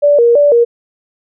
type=tone with vibrato; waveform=sine; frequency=523.3 Hz; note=C5; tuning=in tune; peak=-5 dBFS; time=0.02-0.65 s; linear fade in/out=20 ms; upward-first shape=square; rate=3 Hz; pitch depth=180 cents each way; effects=none